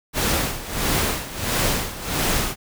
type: noise with tremolo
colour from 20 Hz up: pink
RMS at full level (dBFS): -20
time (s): 0.13-2.56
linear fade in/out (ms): 50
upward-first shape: sine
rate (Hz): 1.5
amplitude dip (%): 80
effects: none